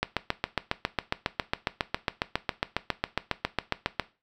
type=click train; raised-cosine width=0.3 ms; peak=-8 dBFS; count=30; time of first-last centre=0.03-3.997 s; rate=7.31 Hz; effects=noise-tail reverb RT60 0.3 s tail -17 dB re dry